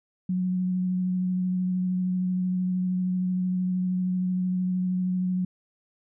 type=tone with vibrato; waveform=sine; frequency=183.1 Hz; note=F#3; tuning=18 cents flat; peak=-23 dBFS; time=0.29-5.45 s; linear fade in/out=5 ms; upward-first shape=triangle; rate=13 Hz; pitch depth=17 cents each way; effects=none

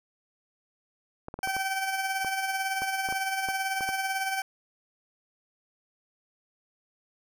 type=clicks; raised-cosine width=1 ms; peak=-23 dBFS; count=12; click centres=1.284 / 1.341 / 1.39 / 1.474 / 1.566 / 2.247 / 2.82 / 3.088 / 3.125 / 3.487 / 3.808 / 3.89 s
type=tone with tremolo; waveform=20% pulse; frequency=771 Hz; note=G5; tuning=29 cents flat; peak=-21 dBFS; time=1.43-4.42 s; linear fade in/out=2 ms; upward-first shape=sine; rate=18 Hz; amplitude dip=45%
effects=none

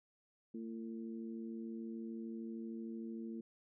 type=harmonic tone; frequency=113.3 Hz; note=A#2; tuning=49 cents flat; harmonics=2 / 3 / 4; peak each=-43 / -48 / -57 dBFS; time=0.54-3.41 s; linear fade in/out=5 ms; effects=none

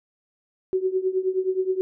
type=tone with tremolo; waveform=sine; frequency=375.1 Hz; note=F#4; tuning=24 cents sharp; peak=-17 dBFS; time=0.73-1.81 s; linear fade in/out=0 ms; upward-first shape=triangle; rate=9.5 Hz; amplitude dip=90%; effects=none

